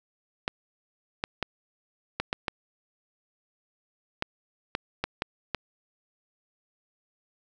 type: clicks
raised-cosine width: 0.3 ms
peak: -11 dBFS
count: 11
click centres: 0.479 / 1.239 / 1.427 / 2.2 / 2.329 / 2.482 / 4.224 / 4.751 / 5.04 / 5.221 / 5.547 s
effects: none